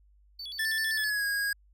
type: tone with vibrato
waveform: triangle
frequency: 3916 Hz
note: B7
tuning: 15 cents flat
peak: -36 dBFS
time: 0.39-1.1 s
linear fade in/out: 5 ms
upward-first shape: square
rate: 7.7 Hz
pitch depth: 250 cents each way
type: tone with pitch glide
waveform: square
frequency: 1769 to 1641 Hz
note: A6 to G#6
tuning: +9 to -21 cents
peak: -28 dBFS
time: 0.59-1.53 s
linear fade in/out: 5 ms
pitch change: -130 cents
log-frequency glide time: 0.92-1.25 s
effects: added 50 Hz sine -58 dBFS peak until 1.73 s